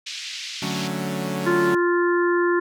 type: band-pass noise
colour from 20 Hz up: pink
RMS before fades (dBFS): -33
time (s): 0.06-0.88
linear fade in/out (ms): 10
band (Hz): 2400 to 5900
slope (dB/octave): 24
type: chord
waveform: sawtooth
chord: D major seventh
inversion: none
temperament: equal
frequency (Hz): 146.83 / 185 / 220 / 277.2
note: D3 / F#3 / A3 / C#4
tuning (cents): 0 / 0 / 0 / 0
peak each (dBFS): -27 / -24 / -28 / -28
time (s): 0.62-1.75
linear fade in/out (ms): 5
type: harmonic tone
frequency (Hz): 349.2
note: F4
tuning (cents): 0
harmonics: 1 / 3 / 4 / 5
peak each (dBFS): -18 / -26 / -29 / -27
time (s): 1.46-2.6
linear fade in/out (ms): 10
effects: none